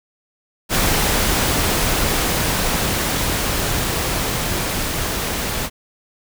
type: noise with level ramp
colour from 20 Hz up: pink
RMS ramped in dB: -17 to -23 dBFS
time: 0.69-5.7 s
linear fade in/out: 50 ms
effects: none